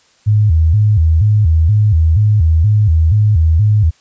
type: tone with vibrato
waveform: sine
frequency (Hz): 92.2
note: F#2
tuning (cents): -6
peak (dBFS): -7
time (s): 0.26-3.91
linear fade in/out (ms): 20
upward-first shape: square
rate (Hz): 2.1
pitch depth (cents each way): 240
effects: white hiss -52 dBFS RMS until 4 s + resampled to 16000 Hz